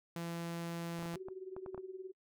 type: tone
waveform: sawtooth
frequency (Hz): 169.1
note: E3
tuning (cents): +44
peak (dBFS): -35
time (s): 0.16-1.16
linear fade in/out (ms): 2
type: clicks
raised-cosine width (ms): 1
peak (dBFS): -33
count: 9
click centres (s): 0.991 / 1.027 / 1.058 / 1.141 / 1.285 / 1.565 / 1.662 / 1.746 / 1.778
type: tone with tremolo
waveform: sine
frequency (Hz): 376.1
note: F#4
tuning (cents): +28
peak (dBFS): -40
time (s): 1.15-2.12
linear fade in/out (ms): 20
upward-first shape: sine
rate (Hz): 19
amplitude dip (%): 75
effects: noise-tail reverb RT60 0.1 s tail -23 dB re dry